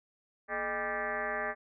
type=tone with frequency modulation; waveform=sine; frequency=1182 Hz; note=D6; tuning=11 cents sharp; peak=-31 dBFS; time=0.48-1.55 s; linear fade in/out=50 ms; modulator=189 Hz; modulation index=4.1; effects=none